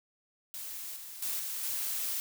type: noise with level steps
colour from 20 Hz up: blue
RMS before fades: -41 / -45 / -34 / -37 / -34 dBFS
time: 0.54-2.2 s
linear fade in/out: 0 ms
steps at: 0.96 / 1.22 / 1.39 / 1.63 s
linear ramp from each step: 5 ms
effects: none